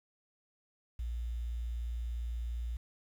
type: tone with quantisation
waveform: sine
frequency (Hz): 58.6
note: A#1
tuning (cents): +10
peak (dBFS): -34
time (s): 0.99-2.77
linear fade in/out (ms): 5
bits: 10
effects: none